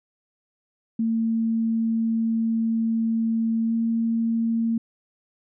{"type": "tone with pitch glide", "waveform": "sine", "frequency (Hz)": [226.1, 228.3], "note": ["A3", "A#3"], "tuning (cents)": [47, -36], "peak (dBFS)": -20, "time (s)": [0.99, 4.78], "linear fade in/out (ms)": 5, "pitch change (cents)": 17, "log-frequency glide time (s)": [3.66, 3.72], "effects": []}